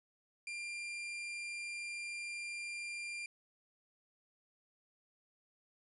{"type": "tone", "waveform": "40% pulse", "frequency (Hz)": 2389, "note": "D7", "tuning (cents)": 29, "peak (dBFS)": -40, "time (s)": [0.47, 3.26], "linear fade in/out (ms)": 2, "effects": ["resampled to 24000 Hz"]}